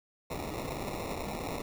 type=noise with sample-and-hold; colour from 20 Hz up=violet; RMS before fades=-37 dBFS; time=0.3-1.62 s; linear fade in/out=5 ms; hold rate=1575 Hz; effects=none